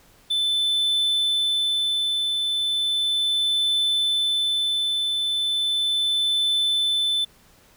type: tone with tremolo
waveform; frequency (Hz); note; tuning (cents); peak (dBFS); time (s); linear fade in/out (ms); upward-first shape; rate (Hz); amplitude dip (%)
triangle; 3520; A7; 0; -17; 0.3-7.25; 10; triangle; 0.36; 30
effects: pink hiss -55 dBFS RMS until 7.76 s